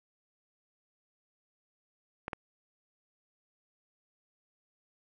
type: clicks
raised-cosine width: 0.5 ms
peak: -20 dBFS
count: 2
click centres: 2.281 / 2.332 s
effects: none